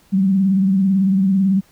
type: tone with vibrato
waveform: sine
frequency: 192.3 Hz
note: G3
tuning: 33 cents flat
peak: -12 dBFS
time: 0.12-1.61 s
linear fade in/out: 20 ms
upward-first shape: triangle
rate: 18 Hz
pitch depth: 76 cents each way
effects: pink hiss -54 dBFS RMS until 1.71 s